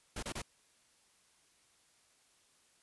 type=noise bursts; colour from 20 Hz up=pink; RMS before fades=-40 dBFS; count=3; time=0.16-0.419 s; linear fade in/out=5 ms; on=67 ms; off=29 ms; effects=white hiss -69 dBFS RMS until 2.82 s + resampled to 24000 Hz